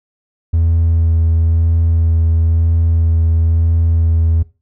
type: tone with vibrato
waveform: triangle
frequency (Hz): 82.41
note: E2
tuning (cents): 0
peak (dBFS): -7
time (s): 0.53-4.43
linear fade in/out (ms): 10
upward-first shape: sine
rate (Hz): 1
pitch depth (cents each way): 13
effects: noise-tail reverb RT60 0.3 s tail -21 dB re dry + tanh soft clip ceiling -4 dBFS